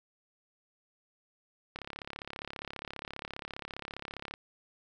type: click train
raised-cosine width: 0.3 ms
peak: -23 dBFS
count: 91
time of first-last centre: 1.76-4.339 s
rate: 34.9 Hz
effects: none